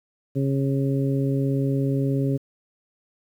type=harmonic tone; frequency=136.8 Hz; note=C#3; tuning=23 cents flat; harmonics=1 / 2 / 3 / 4; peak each=-22 / -25 / -29 / -34 dBFS; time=0.35-2.38 s; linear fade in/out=20 ms; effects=9-bit